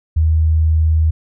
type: tone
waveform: sine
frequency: 79.3 Hz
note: D#2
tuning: 33 cents sharp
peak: -10 dBFS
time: 0.16-1.11 s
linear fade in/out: 10 ms
effects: none